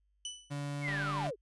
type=tone with exponential decay; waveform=25% pulse; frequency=2983 Hz; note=F#7; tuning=13 cents sharp; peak=-32 dBFS; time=0.25-0.6 s; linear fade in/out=2 ms; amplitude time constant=74 ms
type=tone with pitch glide; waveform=35% pulse; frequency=143.4 to 145.99 Hz; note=D3 to D3; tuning=-41 to -10 cents; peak=-34 dBFS; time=0.5-1.31 s; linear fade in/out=20 ms; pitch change=+31 cents; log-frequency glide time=0.73-1.19 s
type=linear sweep; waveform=sine; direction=down; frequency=2262 to 359.7 Hz; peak=-34 dBFS; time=0.81-1.36 s; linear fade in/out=50 ms
type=click train; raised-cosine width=0.3 ms; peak=-27 dBFS; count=78; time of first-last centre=0.88-1.269 s; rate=198 Hz
effects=added 50 Hz sine -70 dBFS peak until 1.41 s + resampled to 24000 Hz